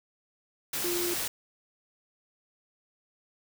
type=tone in noise; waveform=sine; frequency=350 Hz; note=F4; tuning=4 cents sharp; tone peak=-30 dBFS; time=0.84-1.14 s; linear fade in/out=5 ms; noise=white; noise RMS=-32 dBFS; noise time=0.73-1.28 s; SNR=-1 dB; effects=none